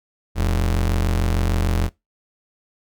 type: ring-modulated tone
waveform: square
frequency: 62.4 Hz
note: B1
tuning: 19 cents sharp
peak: -15 dBFS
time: 0.35-1.9 s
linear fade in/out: 50 ms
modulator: 23.3 Hz
effects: noise-tail reverb RT60 0.2 s tail -22 dB re dry